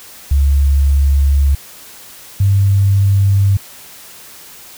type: tone pair in turn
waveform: sine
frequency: 69.8 / 98.71 Hz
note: C#2 / G2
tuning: +13 / +13 cents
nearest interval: tritone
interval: 600 cents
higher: second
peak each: -8 dBFS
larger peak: neither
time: 0.31-1.55 / 2.4-3.57 s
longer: first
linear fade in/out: 5 ms
effects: white hiss -37 dBFS RMS until 4.77 s